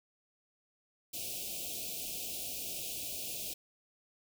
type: band-stop noise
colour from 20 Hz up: white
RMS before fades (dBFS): -40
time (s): 1.13-3.54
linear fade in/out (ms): 10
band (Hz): 750 to 2400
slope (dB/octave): 96
effects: none